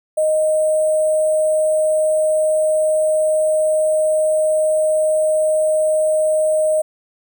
sine tone with sample-and-hold, 622.3 Hz, D#5, in tune, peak -13 dBFS, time 0.17-6.82 s, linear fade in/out 10 ms, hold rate 8820 Hz, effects none

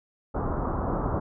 pink low-pass noise, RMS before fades -28 dBFS, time 0.34-1.2 s, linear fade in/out 10 ms, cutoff 1300 Hz, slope 48 dB/octave, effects none

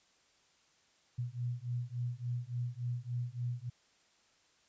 sine beating tone pair, 120.1 / 123.6 Hz, B2 / B2, -48 / +2 cents, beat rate 3.5 Hz, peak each -38 / -38 dBFS, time 1.18-3.7 s, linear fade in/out 10 ms, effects white hiss -69 dBFS RMS until 4.68 s + resampled to 16000 Hz

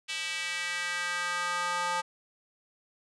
square tone with high-pass filter sweep, 176.2 Hz, F3, 16 cents sharp, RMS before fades -32 dBFS, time 0.08-2.02 s, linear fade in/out 20 ms, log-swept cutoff 2700 to 950 Hz, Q 2.2, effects resampled to 22050 Hz

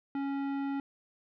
sine tone with tanh clipping, 277.2 Hz, C#4, in tune, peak -33 dBFS, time 0.15-0.8 s, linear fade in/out 2 ms, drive 15 dB, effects none

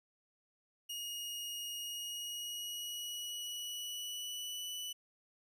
sawtooth tone with pitch glide, 2871 to 2972 Hz, F7 to F#7, +47 to +7 cents, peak -37 dBFS, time 0.89-4.93 s, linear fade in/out 10 ms, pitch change +60 cents, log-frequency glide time 1.79-4.7 s, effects none

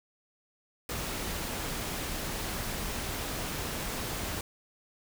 pink noise, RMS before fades -35 dBFS, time 0.89-4.41 s, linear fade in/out 2 ms, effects none

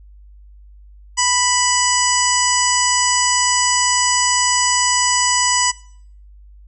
harmonic tone, 987.8 Hz, B5, in tune, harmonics 1 / 2 / 3 / 5 / 6 / 7 / 8, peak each -19 / -23 / -24 / -22 / -22 / -22 / -20 dBFS, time 1.17-5.72 s, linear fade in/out 20 ms, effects noise-tail reverb RT60 0.6 s tail -22 dB re dry + added 50 Hz sine -40 dBFS peak until 6.67 s

